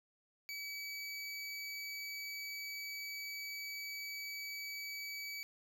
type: tone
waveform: 25% pulse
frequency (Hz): 2284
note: D7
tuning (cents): -49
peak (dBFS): -38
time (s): 0.49-5.43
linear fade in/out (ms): 0
effects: none